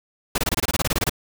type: noise bursts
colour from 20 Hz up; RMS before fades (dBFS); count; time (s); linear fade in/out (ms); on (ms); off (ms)
pink; -21; 14; 0.35-1.096; 5; 31; 24
effects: none